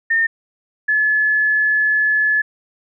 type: tone pair in turn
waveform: sine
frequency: 1819 / 1716.9 Hz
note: A#6 / A6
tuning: -43 / -43 cents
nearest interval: minor second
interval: 100 cents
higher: first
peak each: -13 dBFS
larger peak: neither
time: 0.1-0.27 / 0.88-2.42 s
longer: second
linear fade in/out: 10 ms
effects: none